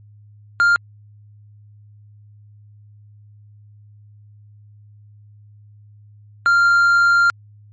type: tone pair in turn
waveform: triangle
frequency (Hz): 1400 / 1391.9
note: F6 / F6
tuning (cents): +4 / -6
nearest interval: unison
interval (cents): 10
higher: first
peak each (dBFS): -9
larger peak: neither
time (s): 0.6-0.76 / 6.46-7.3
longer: second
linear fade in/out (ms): 0
effects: added 104 Hz sine -43 dBFS peak until 7.72 s + MP3 32 kbps